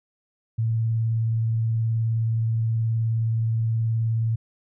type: tone with vibrato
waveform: sine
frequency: 113.1 Hz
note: A2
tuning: 48 cents sharp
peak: -20 dBFS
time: 0.58-4.36 s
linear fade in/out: 10 ms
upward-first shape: triangle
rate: 19 Hz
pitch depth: 26 cents each way
effects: none